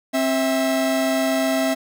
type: tone pair together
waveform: 45% pulse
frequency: 265.9 / 652.8 Hz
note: C4 / E5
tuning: +28 / -17 cents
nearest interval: octave + major third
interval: 1555 cents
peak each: -21 dBFS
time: 0.13-1.75 s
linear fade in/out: 20 ms
effects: none